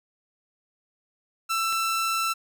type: tone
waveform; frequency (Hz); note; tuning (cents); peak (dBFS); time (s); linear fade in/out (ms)
sawtooth; 1334; E6; +20; -20; 1.49-2.34; 20
type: click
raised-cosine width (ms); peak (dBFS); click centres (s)
0.2; -22; 1.726
effects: none